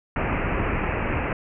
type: low-pass noise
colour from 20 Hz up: pink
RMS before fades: -25 dBFS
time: 0.16-1.33 s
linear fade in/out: 2 ms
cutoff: 2700 Hz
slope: 96 dB/octave
effects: none